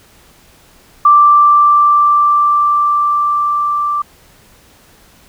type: tone with level ramp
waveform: sine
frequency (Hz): 1174.7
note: D6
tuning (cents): 0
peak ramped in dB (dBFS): -3 to -13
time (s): 1.05-4.02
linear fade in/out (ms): 5
effects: pink hiss -46 dBFS RMS until 5.28 s